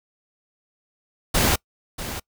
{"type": "noise with echo", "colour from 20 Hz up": "pink", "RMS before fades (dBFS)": -19, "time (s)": [1.34, 1.56], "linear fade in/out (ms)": 10, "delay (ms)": 640, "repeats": 1, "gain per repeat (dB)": -12, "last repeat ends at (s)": 2.2, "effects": ["noise-tail reverb RT60 0.1 s tail -25 dB re dry"]}